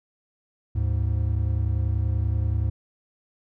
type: tone pair together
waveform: triangle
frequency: 74.4 / 104.82 Hz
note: D2 / G#2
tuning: +23 / +16 cents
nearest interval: tritone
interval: 593 cents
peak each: -22 / -22 dBFS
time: 0.75-2.7 s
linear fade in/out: 10 ms
effects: none